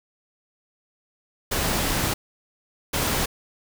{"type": "noise bursts at uneven times", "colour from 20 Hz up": "pink", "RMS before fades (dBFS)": -24, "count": 2, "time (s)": [[1.51, 2.14], [2.93, 3.26]], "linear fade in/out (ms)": 10, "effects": []}